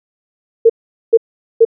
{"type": "tone bursts", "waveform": "sine", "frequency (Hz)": 455.8, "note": "A#4", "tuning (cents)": -39, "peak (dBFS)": -3, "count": 3, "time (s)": [0.65, 1.651], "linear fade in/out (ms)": 10, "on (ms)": 47, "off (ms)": 430, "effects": []}